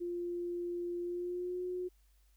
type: tone with pitch glide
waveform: sine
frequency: 349.2 to 362.1 Hz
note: F4 to F#4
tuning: 0 to -37 cents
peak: -35 dBFS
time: 0-1.89 s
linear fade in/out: 20 ms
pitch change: +63 cents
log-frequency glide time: 1.02-1.63 s
effects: added 50 Hz sine -64 dBFS peak until 2.36 s + white hiss -75 dBFS RMS until 2.36 s